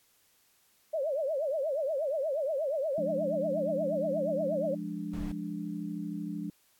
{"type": "tone with vibrato", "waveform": "sine", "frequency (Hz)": 586, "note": "D5", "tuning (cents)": -4, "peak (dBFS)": -28, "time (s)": [0.93, 4.75], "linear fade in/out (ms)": 10, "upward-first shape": "triangle", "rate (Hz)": 8.4, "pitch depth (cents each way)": 230}
{"type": "chord", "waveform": "sine", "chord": "D diminished", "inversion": "first", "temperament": "equal", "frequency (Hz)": [174.61, 207.7, 293.7], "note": ["F3", "Ab3", "D4"], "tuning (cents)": [0, 0, 0], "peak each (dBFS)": -38, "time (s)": [2.98, 6.5], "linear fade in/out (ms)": 2}
{"type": "noise", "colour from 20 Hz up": "brown", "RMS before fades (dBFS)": -39, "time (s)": [5.13, 5.32], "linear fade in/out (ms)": 5}
{"effects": ["white hiss -67 dBFS RMS until 6.79 s", "AAC 64 kbps"]}